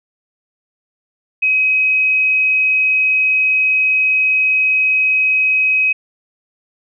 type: tone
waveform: sine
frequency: 2535 Hz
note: D#7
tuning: 32 cents sharp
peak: -11 dBFS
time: 1.42-5.93 s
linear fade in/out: 10 ms
effects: none